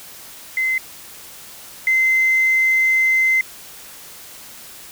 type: tone pair in turn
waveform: sine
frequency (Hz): 2060 / 2068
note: C7 / C7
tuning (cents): -28 / -21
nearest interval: unison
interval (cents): 7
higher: second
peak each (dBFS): -16 / -12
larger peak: second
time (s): 0.57-0.78 / 1.87-3.41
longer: second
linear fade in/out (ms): 2
effects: tanh soft clip ceiling -8 dBFS + white hiss -39 dBFS RMS until 4.91 s